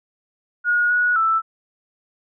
sine tone with pitch steps, 1442 / 1460 / 1323 Hz, F#6 / F#6 / E6, -45 / -24 / +6 cents, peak -15 dBFS, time 0.64-1.42 s, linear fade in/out 50 ms, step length 260 ms, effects none

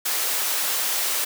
white high-pass noise, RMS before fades -24 dBFS, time 0.05-1.25 s, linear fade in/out 10 ms, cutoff 450 Hz, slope 12 dB/octave, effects none

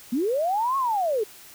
sine linear two-way sweep, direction up then down, 221 to 1108.7 to 397.9 Hz, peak -21 dBFS, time 0.12-1.24 s, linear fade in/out 10 ms, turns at 0.77 s, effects white hiss -47 dBFS RMS until 1.54 s

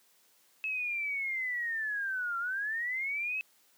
sine linear two-way sweep, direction down then up, 2600 to 1362 to 2600 Hz, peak -31 dBFS, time 0.64-3.41 s, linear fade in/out 0 ms, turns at 2.38 s, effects white hiss -66 dBFS RMS until 3.77 s + high-pass 200 Hz 12 dB/octave

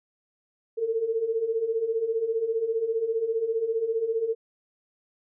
sine beating tone pair, 440 / 455 Hz, A4 / A#4, 0 / -42 cents, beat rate 15 Hz, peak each -30 / -25 dBFS, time 0.77-4.35 s, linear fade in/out 20 ms, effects none

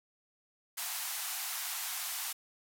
white band-pass noise, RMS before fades -38 dBFS, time 0.77-2.33 s, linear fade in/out 10 ms, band 680 to 16000 Hz, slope 96 dB/octave, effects none

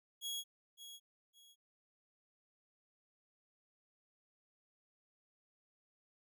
sawtooth tone with echo, 3322 Hz, G#7, in tune, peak -36 dBFS, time 0.21-0.44 s, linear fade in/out 50 ms, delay 560 ms, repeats 2, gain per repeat -11 dB, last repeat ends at 1.56 s, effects none

